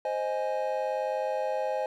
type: chord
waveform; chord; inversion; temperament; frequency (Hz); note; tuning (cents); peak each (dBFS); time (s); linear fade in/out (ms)
triangle; Ab major; first; equal; 523.3 / 622.3 / 830.6; C5 / Eb5 / Ab5; 0 / 0 / 0; -29 / -30 / -31; 0.05-1.86; 2
effects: none